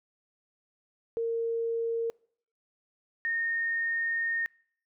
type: tone pair in turn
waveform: sine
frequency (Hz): 459.9 / 1839.6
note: A#4 / A#6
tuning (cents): -23 / -23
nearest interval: 2 octaves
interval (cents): 2400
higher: second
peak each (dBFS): -27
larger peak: neither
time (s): 1.17-2.1 / 3.25-4.46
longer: second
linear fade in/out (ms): 0
effects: noise-tail reverb RT60 0.6 s tail -26 dB re dry